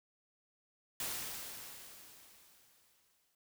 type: noise with exponential decay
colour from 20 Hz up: white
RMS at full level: -38 dBFS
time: 1-3.35 s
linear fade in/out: 2 ms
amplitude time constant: 510 ms
effects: none